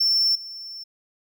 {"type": "tone with level steps", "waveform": "triangle", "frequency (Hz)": 5390, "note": "E8", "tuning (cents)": 38, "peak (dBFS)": [-16, -33], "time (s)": [0, 0.84], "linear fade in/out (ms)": 10, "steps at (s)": 0.35, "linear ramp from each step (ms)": 5, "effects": []}